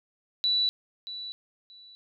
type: tone with echo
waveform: sine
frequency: 3951 Hz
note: B7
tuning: in tune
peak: -22 dBFS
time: 0.44-0.69 s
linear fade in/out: 0 ms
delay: 630 ms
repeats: 2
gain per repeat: -13 dB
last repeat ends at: 1.95 s
effects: none